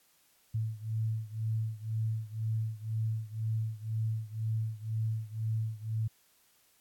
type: beating tone pair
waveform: sine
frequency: 110 / 112 Hz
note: A2 / A2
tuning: 0 / +31 cents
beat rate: 2 Hz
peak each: -33 / -35 dBFS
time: 0.54-6.08 s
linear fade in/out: 10 ms
effects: white hiss -67 dBFS RMS until 6.8 s + AAC 64 kbps